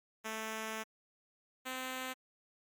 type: tone pair in turn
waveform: 5% pulse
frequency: 220 / 258.1 Hz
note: A3 / C4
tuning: 0 / -23 cents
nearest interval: minor third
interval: 277 cents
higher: second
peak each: -27 dBFS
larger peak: neither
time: 0.24-0.84 / 1.65-2.14 s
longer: first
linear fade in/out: 20 ms
effects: MP3 96 kbps

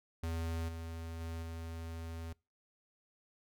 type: tone with level steps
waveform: square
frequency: 82.41 Hz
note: E2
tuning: in tune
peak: -36 / -42 / -40 / -42 dBFS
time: 0.23-2.33 s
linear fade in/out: 5 ms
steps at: 0.68 / 1.2 / 1.42 s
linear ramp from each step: 10 ms
effects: noise-tail reverb RT60 0.3 s tail -25 dB re dry

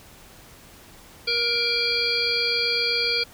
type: harmonic tone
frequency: 471.8 Hz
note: A#4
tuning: 21 cents sharp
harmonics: 1 / 3 / 5 / 7 / 9 / 10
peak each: -30 / -33 / -26 / -30 / -28 / -25 dBFS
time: 1.27-3.24 s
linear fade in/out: 10 ms
effects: pink hiss -48 dBFS RMS until 3.33 s

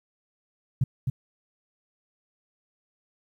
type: tone with echo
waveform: sine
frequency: 129.2 Hz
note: C3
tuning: 21 cents flat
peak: -18 dBFS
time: 0.81-0.84 s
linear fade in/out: 5 ms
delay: 260 ms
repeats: 1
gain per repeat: -4 dB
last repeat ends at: 1.1 s
effects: 10-bit

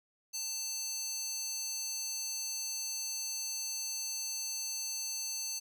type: tone with high-pass filter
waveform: square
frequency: 890 Hz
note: A5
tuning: 20 cents sharp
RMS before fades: -38 dBFS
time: 0.33-5.6 s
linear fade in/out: 20 ms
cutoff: 5500 Hz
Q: 4
effects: 12-bit

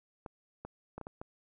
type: clicks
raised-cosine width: 1 ms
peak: -28 dBFS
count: 6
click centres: 0.262 / 0.65 / 0.98 / 1.013 / 1.069 / 1.215 s
effects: none

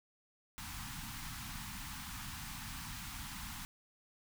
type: band-stop noise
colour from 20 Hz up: pink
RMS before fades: -45 dBFS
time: 0.58-3.65 s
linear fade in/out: 0 ms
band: 270 to 820 Hz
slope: 48 dB/octave
effects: none

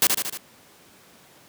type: noise with echo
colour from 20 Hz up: white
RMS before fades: -17 dBFS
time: 0.02-0.07 s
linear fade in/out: 2 ms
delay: 76 ms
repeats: 4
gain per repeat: -4 dB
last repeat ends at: 0.374 s
effects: pink hiss -52 dBFS RMS until 1.48 s + high-pass 150 Hz 12 dB/octave

